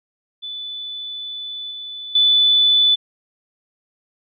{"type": "tone with level steps", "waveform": "sine", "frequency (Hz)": 3487, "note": "A7", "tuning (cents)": -16, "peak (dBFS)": [-27, -29, -11], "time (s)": [0.42, 2.96], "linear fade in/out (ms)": 20, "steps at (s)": [1.71, 2.15], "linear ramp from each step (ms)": 5, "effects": []}